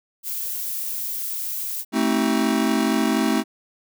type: noise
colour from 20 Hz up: violet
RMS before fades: -28 dBFS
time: 0.23-1.85 s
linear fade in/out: 50 ms
type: chord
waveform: square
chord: A diminished seventh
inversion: none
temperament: just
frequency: 220 / 264 / 316.8 / 380.2 Hz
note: A3 / C4 / Eb4 / Gb4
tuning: 0 / +16 / +31 / +47 cents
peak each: -23 / -24 / -25 / -29 dBFS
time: 1.92-3.44 s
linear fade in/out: 50 ms
effects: none